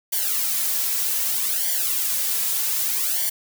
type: noise with flanger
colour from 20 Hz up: blue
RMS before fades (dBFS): -23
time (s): 0.12-3.3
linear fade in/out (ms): 10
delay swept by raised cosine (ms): 0.76 to 3.36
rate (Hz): 0.64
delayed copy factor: -1
effects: none